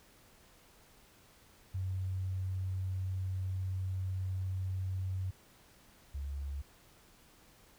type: tone pair in turn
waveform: sine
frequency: 93.8 / 70.27 Hz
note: F#2 / C#2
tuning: +24 / +24 cents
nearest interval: perfect fourth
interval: 500 cents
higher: first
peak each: -33 / -36 dBFS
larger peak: first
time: 1.74-5.31 / 6.14-6.62 s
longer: first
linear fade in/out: 10 ms
effects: pink hiss -62 dBFS RMS until 7.78 s